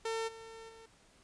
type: tone with level steps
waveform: sawtooth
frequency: 450 Hz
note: A4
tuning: 39 cents sharp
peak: -30 / -44 / -49 dBFS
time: 0.05-0.86 s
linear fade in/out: 5 ms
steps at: 0.27 / 0.68 s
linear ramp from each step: 20 ms
effects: pink hiss -64 dBFS RMS until 1.23 s + resampled to 22050 Hz